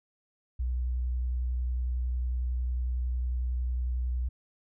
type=tone with vibrato; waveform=sine; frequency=61.8 Hz; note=B1; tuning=2 cents sharp; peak=-27 dBFS; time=0.59-4.29 s; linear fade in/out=10 ms; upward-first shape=triangle; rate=11 Hz; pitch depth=21 cents each way; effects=none